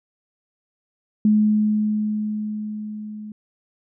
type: tone with level ramp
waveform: sine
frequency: 212.5 Hz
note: G#3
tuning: 40 cents sharp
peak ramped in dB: -12 to -32 dBFS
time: 1.25-3.32 s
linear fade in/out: 2 ms
effects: none